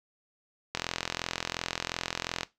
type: click train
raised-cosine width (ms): 0.2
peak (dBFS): -12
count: 73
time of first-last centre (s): 0.75-2.432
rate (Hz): 42.8
effects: noise-tail reverb RT60 0.2 s tail -18 dB re dry